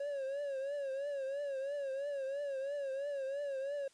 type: tone with vibrato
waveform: triangle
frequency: 554.4 Hz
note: C#5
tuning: in tune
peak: -34 dBFS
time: 0-3.88 s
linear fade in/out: 5 ms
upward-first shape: triangle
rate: 3 Hz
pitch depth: 96 cents each way
effects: white hiss -67 dBFS RMS until 3.93 s + resampled to 22050 Hz